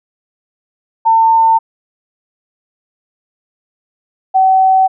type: tone pair in turn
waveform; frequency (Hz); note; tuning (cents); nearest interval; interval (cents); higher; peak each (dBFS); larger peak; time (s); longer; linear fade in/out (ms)
sine; 901 / 760.1; A5 / F#5; +41 / +46; minor third; 295; first; -6; neither; 1.05-1.59 / 4.34-4.88; neither; 20
effects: none